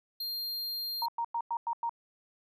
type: tone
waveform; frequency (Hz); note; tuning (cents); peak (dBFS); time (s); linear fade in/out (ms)
square; 4200; C8; +6; -34; 0.2-1.06; 5
type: tone bursts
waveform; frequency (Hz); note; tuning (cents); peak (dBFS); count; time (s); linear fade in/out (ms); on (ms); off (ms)
sine; 933; A#5; +1; -29; 6; 1.02-1.894; 2; 64; 98
effects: none